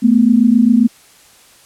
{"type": "tone pair together", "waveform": "sine", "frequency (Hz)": [219.7, 247.2], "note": ["A3", "B3"], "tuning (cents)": [-2, 2], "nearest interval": "major second", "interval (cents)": 204, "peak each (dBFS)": -10, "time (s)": [0.02, 0.88], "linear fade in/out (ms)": 20, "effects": ["white hiss -46 dBFS RMS until 1.65 s", "low-pass 11000 Hz 12 dB/octave"]}